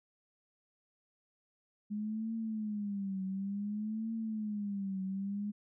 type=tone with vibrato; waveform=sine; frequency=206.9 Hz; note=G#3; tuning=6 cents flat; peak=-34 dBFS; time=1.9-5.52 s; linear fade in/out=20 ms; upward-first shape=triangle; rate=0.56 Hz; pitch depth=160 cents each way; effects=none